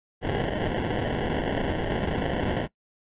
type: noise with sample-and-hold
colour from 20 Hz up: white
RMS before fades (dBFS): -27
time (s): 0.21-2.68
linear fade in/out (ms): 50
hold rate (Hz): 1225
effects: noise-tail reverb RT60 0.1 s tail -20 dB re dry + resampled to 8000 Hz